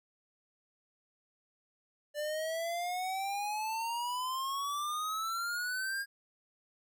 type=exponential sweep; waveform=square; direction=up; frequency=587.3 to 1631 Hz; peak=-34 dBFS; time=2.14-6.06 s; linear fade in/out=50 ms; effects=none